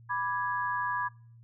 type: chord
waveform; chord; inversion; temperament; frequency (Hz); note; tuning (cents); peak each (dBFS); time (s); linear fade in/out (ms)
sine; G# diminished; first; equal; 987.8 / 1174.7 / 1661.2; B5 / D6 / G#6; 0 / 0 / 0; -31 / -36 / -33; 0.09-1.09; 20
effects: noise-tail reverb RT60 0.5 s tail -26 dB re dry + added 116 Hz sine -51 dBFS peak until 1.43 s